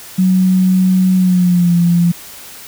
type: tone with pitch glide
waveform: sine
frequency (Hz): 185.9 to 172.45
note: F#3 to F3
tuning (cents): +8 to -22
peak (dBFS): -8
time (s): 0.18-2.12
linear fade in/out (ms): 10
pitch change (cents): -130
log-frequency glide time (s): 1.16-1.74
effects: white hiss -34 dBFS RMS until 2.67 s